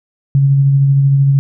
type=tone with tremolo; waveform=sine; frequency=138.3 Hz; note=C#3; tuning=4 cents flat; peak=-6 dBFS; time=0.35-1.39 s; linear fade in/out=0 ms; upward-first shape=sine; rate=13 Hz; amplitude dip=25%; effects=none